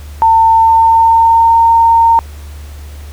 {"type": "tone with pitch glide", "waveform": "sine", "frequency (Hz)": [900, 917.3], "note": ["A5", "A#5"], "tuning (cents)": [39, -28], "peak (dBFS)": -4, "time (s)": [0.22, 2.19], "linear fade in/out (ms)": 0, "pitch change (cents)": 33, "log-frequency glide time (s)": [0.53, 1.59], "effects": ["added 73 Hz sine -26 dBFS peak until 3.12 s", "pink hiss -39 dBFS RMS until 3.12 s"]}